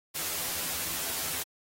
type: noise with comb filter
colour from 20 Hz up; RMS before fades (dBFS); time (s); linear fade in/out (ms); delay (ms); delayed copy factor
white; -33; 0.14-1.44; 20; 12; +0.6
effects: AAC 48 kbps